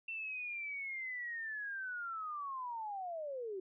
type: linear sweep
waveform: sine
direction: down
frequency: 2699 to 364 Hz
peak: -39 dBFS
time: 0.08-3.6 s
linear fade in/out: 5 ms
effects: none